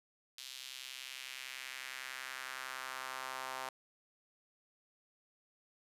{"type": "tone with high-pass filter sweep", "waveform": "sawtooth", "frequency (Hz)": 130.81, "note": "C3", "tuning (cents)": 0, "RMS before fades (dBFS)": -45, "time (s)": [0.38, 3.69], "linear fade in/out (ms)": 0, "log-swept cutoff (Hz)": [3700, 890], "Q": 1.7, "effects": ["resampled to 32000 Hz", "11-bit"]}